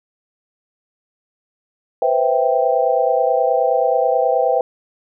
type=chord; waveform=sine; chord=C major seventh; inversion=third; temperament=equal; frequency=493.9 / 523.3 / 659.3 / 784 Hz; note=B4 / C5 / E5 / G5; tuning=0 / 0 / 0 / 0 cents; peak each=-19 dBFS; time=2.02-4.61 s; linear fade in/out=2 ms; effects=none